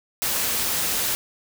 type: noise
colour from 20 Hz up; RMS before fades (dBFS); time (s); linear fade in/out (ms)
white; -24; 0.22-1.15; 0
effects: none